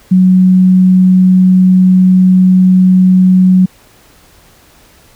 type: tone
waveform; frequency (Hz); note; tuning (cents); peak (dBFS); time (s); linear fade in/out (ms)
sine; 185; F#3; 0; -3; 0.11-3.66; 10
effects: pink hiss -44 dBFS RMS until 5.15 s